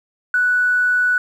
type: tone with tanh clipping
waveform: triangle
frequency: 1480 Hz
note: F#6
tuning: in tune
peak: -13 dBFS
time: 0.34-1.18 s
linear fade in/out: 2 ms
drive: 2 dB
effects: none